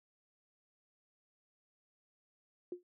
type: tone with exponential decay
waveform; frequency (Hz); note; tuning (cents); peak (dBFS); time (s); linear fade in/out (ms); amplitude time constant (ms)
sine; 356; F4; +33; -34; 2.72-2.83; 2; 23
effects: high-pass 200 Hz 12 dB/octave